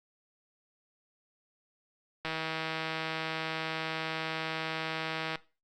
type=click train; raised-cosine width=0.3 ms; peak=-18 dBFS; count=498; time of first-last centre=2.25-5.356 s; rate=160 Hz; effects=noise-tail reverb RT60 0.3 s tail -18 dB re dry + Opus 48 kbps